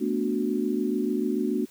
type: chord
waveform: sine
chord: B minor seventh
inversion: third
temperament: equal with one note detuned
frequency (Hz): 220 / 246.9 / 293.7 / 368.9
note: A3 / B3 / D4 / F#4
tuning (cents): 0 / 0 / 0 / -5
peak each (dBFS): -29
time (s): 0-1.66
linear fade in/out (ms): 20
effects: white hiss -55 dBFS RMS until 1.7 s